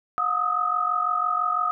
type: tone cluster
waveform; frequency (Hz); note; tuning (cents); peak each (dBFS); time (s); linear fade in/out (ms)
sine; 720 / 1239 / 1285; F#5 / D#6 / E6; -47 / -8 / -45; -31 / -23 / -26; 0.18-1.71; 0
effects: none